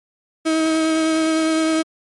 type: tone with vibrato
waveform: 35% pulse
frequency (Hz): 318.8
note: D#4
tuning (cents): +42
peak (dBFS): -14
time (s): 0.45-1.83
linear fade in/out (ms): 20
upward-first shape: sine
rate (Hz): 9.8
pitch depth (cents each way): 13
effects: MP3 48 kbps